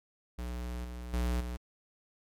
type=tone with level steps; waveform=square; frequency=60.6 Hz; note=B1; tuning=32 cents flat; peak=-36 / -40 / -29 / -36 dBFS; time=0.38-1.57 s; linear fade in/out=10 ms; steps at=0.84 / 1.13 / 1.4 s; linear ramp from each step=10 ms; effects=MP3 96 kbps